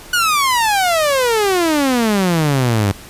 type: exponential sweep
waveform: sawtooth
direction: down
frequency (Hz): 1480 to 95.5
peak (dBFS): -9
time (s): 0.13-2.92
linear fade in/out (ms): 5
effects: pink hiss -37 dBFS RMS until 3.09 s + resampled to 32000 Hz